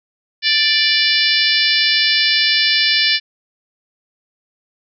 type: harmonic tone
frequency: 587.3 Hz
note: D5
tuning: in tune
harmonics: 3 / 4 / 5 / 6 / 7 / 8 / 9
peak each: -20 / -20 / -20 / -20 / -20 / -20 / -20 dBFS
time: 0.42-3.2 s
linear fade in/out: 50 ms
effects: none